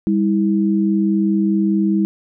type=tone pair together; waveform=sine; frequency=199.1 / 323.9 Hz; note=G3 / E4; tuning=+27 / -30 cents; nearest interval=minor sixth; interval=843 cents; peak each=-15 / -18 dBFS; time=0.07-2.05 s; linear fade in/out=0 ms; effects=none